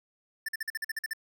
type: tone bursts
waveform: square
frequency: 1777 Hz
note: A6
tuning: 17 cents sharp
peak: -31 dBFS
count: 10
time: 0.46-1.134 s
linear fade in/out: 5 ms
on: 26 ms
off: 46 ms
effects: none